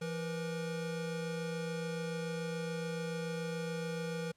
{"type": "tone pair together", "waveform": "square", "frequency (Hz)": [168.63, 478.9], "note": ["E3", "A#4"], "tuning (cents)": [40, 47], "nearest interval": "octave + tritone", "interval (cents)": 1807, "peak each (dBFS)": [-39, -40], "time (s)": [0.01, 4.32], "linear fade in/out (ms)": 10, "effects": ["pink hiss -75 dBFS RMS until 4.36 s", "low-pass 9000 Hz 12 dB/octave"]}